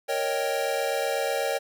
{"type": "chord", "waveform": "square", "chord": "Eb dominant seventh", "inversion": "second", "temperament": "equal", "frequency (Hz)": [466.2, 554.4, 622.3, 784], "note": ["Bb4", "Db5", "Eb5", "G5"], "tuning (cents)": [0, 0, 0, 0], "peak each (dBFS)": [-32, -29, -33, -32], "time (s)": [0.08, 1.59], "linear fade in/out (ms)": 20, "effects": []}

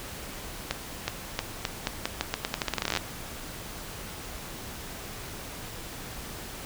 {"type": "accelerating click train", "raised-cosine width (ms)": 0.2, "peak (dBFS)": -9, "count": 23, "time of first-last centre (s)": [0.71, 2.973], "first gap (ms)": 370, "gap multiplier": 0.84, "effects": ["pink hiss -40 dBFS RMS until 6.65 s"]}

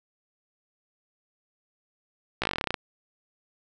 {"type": "slowing click train", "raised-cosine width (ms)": 0.3, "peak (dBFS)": -10, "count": 14, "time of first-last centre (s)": [2.42, 2.742], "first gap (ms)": 16, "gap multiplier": 1.07, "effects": []}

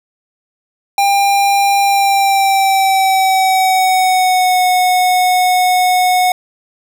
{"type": "tone with pitch glide", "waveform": "square", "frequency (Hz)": [798, 731.8], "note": ["G5", "F#5"], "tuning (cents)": [31, -19], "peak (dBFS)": -10, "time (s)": [0.98, 6.32], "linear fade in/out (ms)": 2, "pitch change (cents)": -150, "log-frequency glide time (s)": [1.81, 4.63], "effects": []}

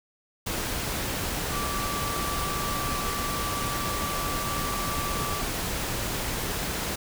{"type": "tone in noise", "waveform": "sine", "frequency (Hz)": 1162, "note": "D6", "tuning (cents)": -19, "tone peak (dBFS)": -32, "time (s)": [1.52, 5.42], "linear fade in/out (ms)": 10, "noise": "pink", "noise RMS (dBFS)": -30, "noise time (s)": [0.46, 6.96], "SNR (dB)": -5, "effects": []}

